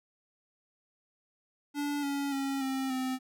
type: tone with pitch steps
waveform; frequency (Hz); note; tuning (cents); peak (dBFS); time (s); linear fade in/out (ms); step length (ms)
square; 289.1 / 281.2 / 273.5 / 266 / 258.8; D4 / C#4 / C#4 / C4 / C4; -27 / +25 / -23 / +29 / -19; -31; 1.74-3.19; 50; 290
effects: none